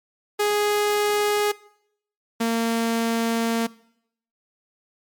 sawtooth tone pair in turn, 415.3 / 229.2 Hz, G#4 / A#3, 0 / -29 cents, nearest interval minor seventh, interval 1029 cents, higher first, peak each -15 / -16 dBFS, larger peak first, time 0.39-1.52 / 2.4-3.67 s, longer second, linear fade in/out 10 ms, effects noise-tail reverb RT60 0.7 s tail -21 dB re dry + MP3 96 kbps

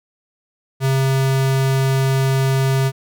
square tone, 134 Hz, C3, 42 cents sharp, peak -15 dBFS, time 0.8-2.92 s, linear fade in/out 50 ms, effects none

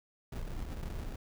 brown noise with sample-and-hold, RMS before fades -39 dBFS, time 0.32-1.16 s, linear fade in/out 5 ms, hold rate 1050 Hz, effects none

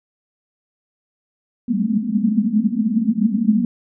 pink band-pass noise, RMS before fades -18 dBFS, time 1.68-3.65 s, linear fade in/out 2 ms, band 200 to 240 Hz, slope 96 dB/octave, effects none

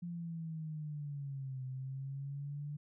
sine linear two-way sweep, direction down then up, 174.5 to 129.1 to 147.8 Hz, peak -39 dBFS, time 0.02-2.77 s, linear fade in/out 10 ms, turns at 1.64 s, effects none

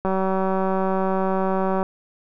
click train, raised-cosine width 1 ms, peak -10 dBFS, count 339, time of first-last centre 0.05-1.829 s, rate 190 Hz, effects none

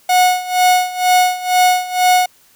45% pulse tone with tremolo, 730 Hz, F#5, 24 cents flat, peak -8 dBFS, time 0.09-2.26 s, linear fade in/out 5 ms, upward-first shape sine, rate 2.1 Hz, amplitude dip 85%, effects white hiss -51 dBFS RMS until 2.55 s

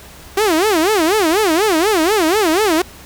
sawtooth tone with vibrato, 370 Hz, F#4, in tune, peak -8 dBFS, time 0.37-2.82 s, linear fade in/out 5 ms, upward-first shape sine, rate 4.1 Hz, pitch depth 300 cents each way, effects added 67 Hz sine -43 dBFS peak until 3.05 s + pink hiss -39 dBFS RMS until 3.05 s

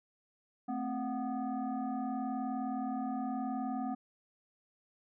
sine tone with frequency modulation, 261.6 Hz, C4, in tune, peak -33 dBFS, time 0.68-3.95 s, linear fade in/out 10 ms, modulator 484 Hz, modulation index 1.2, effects none

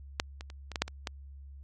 clicks, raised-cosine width 0.2 ms, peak -9 / -25 / -30 / -24 / -15 / -8 / -23 / -16 dBFS, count 8, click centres 0.199 / 0.409 / 0.501 / 0.717 / 0.758 / 0.82 / 0.88 / 1.072 s, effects added 69 Hz sine -45 dBFS peak until 1.63 s + AAC 32 kbps

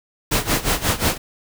pink noise with tremolo, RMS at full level -17 dBFS, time 0.31-1.18 s, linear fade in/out 10 ms, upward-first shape sine, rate 5.6 Hz, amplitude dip 85%, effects none

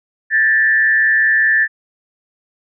sine tone with frequency modulation, 1760 Hz, A6, in tune, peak -10 dBFS, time 0.3-1.68 s, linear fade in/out 50 ms, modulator 125 Hz, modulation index 0.65, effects none

